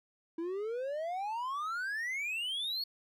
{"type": "exponential sweep", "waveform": "triangle", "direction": "up", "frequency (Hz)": [323.5, 4443], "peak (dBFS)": -32, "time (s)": [0.38, 2.84], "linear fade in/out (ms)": 5, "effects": []}